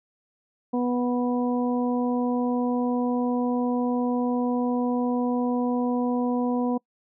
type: harmonic tone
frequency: 245.7 Hz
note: B3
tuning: 9 cents flat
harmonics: 1 / 2 / 3 / 4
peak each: -23 / -29 / -33 / -35 dBFS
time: 0.73-6.78 s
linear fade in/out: 10 ms
effects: noise-tail reverb RT60 0.1 s tail -25 dB re dry